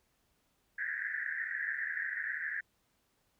white band-pass noise, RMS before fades -37 dBFS, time 0.78-2.61 s, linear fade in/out 10 ms, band 1600 to 1900 Hz, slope 96 dB/octave, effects pink hiss -75 dBFS RMS until 3.39 s

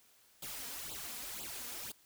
white noise with flanger, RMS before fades -44 dBFS, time 0.42-1.92 s, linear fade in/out 5 ms, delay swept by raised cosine 0.25 to 4.25 ms, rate 2 Hz, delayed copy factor +1, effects white hiss -66 dBFS RMS until 2.05 s

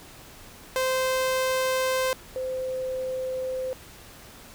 sawtooth / sine tone pair in turn, 519 / 516.6 Hz, C5 / C5, -14 / -22 cents, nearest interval unison, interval 8 cents, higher first, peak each -19 / -27 dBFS, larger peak first, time 0.76-2.13 / 2.36-3.73 s, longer neither, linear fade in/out 0 ms, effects pink hiss -47 dBFS RMS until 4.54 s

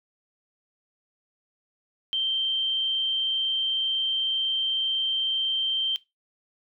sine tone with amplitude modulation, 3136 Hz, G7, in tune, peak -22 dBFS, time 2.13-5.96 s, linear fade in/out 0 ms, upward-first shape sine, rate 122 Hz, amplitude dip 25%, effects noise-tail reverb RT60 0.2 s tail -18 dB re dry

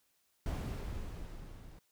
brown noise with level ramp, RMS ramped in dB -35 to -52 dBFS, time 0.46-1.79 s, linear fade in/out 0 ms, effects white hiss -75 dBFS RMS until 1.91 s

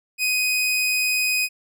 sawtooth tone, 2502 Hz, D#7, 9 cents sharp, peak -16 dBFS, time 0.18-1.49 s, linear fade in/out 50 ms, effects none

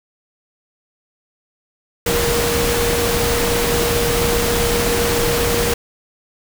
sine tone in noise, 472.6 Hz, A#4, 24 cents sharp, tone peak -19 dBFS, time 2.06-5.74 s, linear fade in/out 5 ms, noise pink, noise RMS -19 dBFS, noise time 2.06-5.74 s, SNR -3 dB, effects none

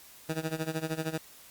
15% pulse tone with tremolo, 159.4 Hz, D#3, 42 cents sharp, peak -22 dBFS, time 0.29-1.18 s, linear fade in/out 2 ms, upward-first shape sine, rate 13 Hz, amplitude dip 85%, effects white hiss -53 dBFS RMS until 1.5 s + Opus 48 kbps

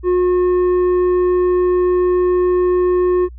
sine tone with tanh clipping, 360.7 Hz, F#4, 44 cents flat, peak -13 dBFS, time 0.03-3.29 s, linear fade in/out 50 ms, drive 7 dB, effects added 60 Hz sine -32 dBFS peak until 3.38 s

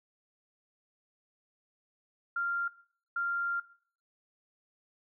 sine tone bursts at uneven times, 1391 Hz, F6, 7 cents flat, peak -29 dBFS, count 2, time 2.36-2.68 / 3.16-3.6 s, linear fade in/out 5 ms, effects noise-tail reverb RT60 0.5 s tail -17 dB re dry

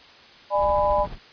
sine chord, G# diminished, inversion second, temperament just, 598 / 830.6 / 996.7 Hz, D5 / G#5 / B5, +31 / 0 / +16 cents, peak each -21 / -24 / -23 dBFS, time 0.5-1.07 s, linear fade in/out 50 ms
brown noise with tremolo, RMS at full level -32 dBFS, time 0.54-1.19 s, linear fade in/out 50 ms, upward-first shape sine, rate 14 Hz, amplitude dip 45%
effects white hiss -48 dBFS RMS until 1.32 s + resampled to 11025 Hz

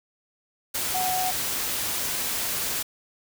sine tone in noise, 740 Hz, F#5, in tune, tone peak -25 dBFS, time 0.94-1.31 s, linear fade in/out 10 ms, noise white, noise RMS -28 dBFS, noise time 0.74-2.83 s, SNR 0 dB, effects none

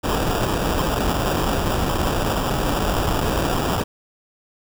pink noise with sample-and-hold, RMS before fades -21 dBFS, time 0.03-3.84 s, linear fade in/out 20 ms, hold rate 2100 Hz, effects none

